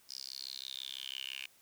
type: tone with high-pass filter sweep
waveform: 10% pulse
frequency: 66 Hz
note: C2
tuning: 16 cents sharp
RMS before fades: -44 dBFS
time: 0.09-1.46 s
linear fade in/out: 5 ms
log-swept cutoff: 5100 to 2600 Hz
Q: 9.4
effects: white hiss -65 dBFS RMS until 1.61 s